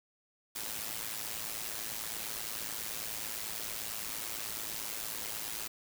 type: noise with amplitude modulation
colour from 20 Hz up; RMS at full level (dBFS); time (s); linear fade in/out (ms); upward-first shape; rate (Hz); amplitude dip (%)
white; -36; 0.55-5.68; 10; sine; 109; 70
effects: none